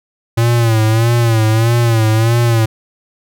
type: tone with vibrato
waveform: square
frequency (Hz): 114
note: A#2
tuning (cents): -38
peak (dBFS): -10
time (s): 0.37-2.66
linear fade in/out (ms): 10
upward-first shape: sine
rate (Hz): 1.6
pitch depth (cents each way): 76
effects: none